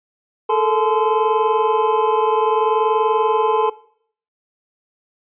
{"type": "tone cluster", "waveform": "triangle", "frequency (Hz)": [432.3, 452.9, 857, 1029], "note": ["A4", "A#4", "A5", "C6"], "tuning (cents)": [-31, -50, -46, -29], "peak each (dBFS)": -18, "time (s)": [0.49, 3.7], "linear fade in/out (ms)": 10, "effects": ["noise-tail reverb RT60 0.6 s tail -20 dB re dry", "resampled to 8000 Hz"]}